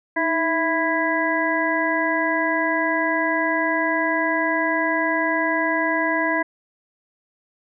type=harmonic tone with a mistuned harmonic; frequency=330 Hz; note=E4; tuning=2 cents sharp; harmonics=1 / 2 / 3 / 5 / 6; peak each=-25 / -25 / -25 / -25 / -25 dBFS; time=0.16-6.43 s; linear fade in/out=10 ms; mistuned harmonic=1; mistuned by=-73 cents; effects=none